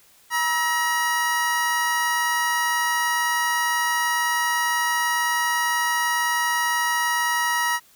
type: tone cluster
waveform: square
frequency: 959 / 1302 / 1897 Hz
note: A#5 / E6 / A#6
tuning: +49 / -22 / +30 cents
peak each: -25 / -29 / -24 dBFS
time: 0.3-7.8 s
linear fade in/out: 50 ms
effects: white hiss -55 dBFS RMS until 7.95 s